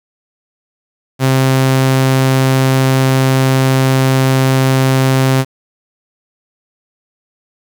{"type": "tone", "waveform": "sawtooth", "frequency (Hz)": 132.2, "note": "C3", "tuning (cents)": 18, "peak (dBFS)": -5, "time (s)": [1.19, 5.45], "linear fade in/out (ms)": 50, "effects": ["7-bit"]}